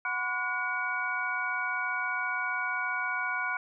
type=tone cluster; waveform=sine; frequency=737 / 1010 / 1125 / 1453 / 2263 Hz; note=F#5 / B5 / C#6 / F#6 / C#7; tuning=-7 / +39 / +25 / -32 / +35 cents; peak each=-40 / -36 / -40 / -31 / -35 dBFS; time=0.05-3.57 s; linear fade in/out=2 ms; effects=none